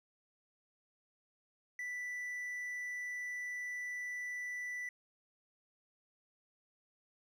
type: tone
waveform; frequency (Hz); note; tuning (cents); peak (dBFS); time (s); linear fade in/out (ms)
triangle; 1975.5; B6; 0; -37; 1.79-4.89; 2
effects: none